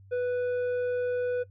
sine tone with tanh clipping, 493.9 Hz, B4, in tune, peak -27 dBFS, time 0.11-1.44 s, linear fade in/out 20 ms, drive 7 dB, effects noise-tail reverb RT60 0.1 s tail -19 dB re dry + added 97 Hz sine -50 dBFS peak until 1.5 s

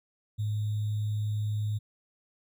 sine tone with sample-and-hold, 105.7 Hz, G#2, 31 cents sharp, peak -27 dBFS, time 0.38-1.79 s, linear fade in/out 20 ms, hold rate 3675 Hz, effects none

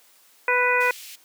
harmonic tone, 494.6 Hz, B4, 3 cents sharp, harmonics 1 / 2 / 3 / 4 / 5, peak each -24 / -24 / -24 / -24 / -24 dBFS, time 0.48-0.91 s, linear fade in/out 2 ms
pink high-pass noise, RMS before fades -41 dBFS, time 0.8-1.16 s, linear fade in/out 10 ms, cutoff 2400 Hz, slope 24 dB/octave
effects white hiss -56 dBFS RMS until 1.24 s + high-pass 300 Hz 12 dB/octave

